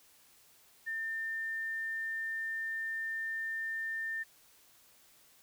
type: tone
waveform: sine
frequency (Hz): 1800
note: A6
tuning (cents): +39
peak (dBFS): -34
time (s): 0.86-4.24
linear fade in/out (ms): 20
effects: white hiss -63 dBFS RMS until 5.42 s